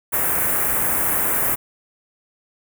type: band-stop noise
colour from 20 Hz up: white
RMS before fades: -20 dBFS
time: 0.12-1.56 s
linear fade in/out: 20 ms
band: 2000 to 9800 Hz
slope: 24 dB/octave
effects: none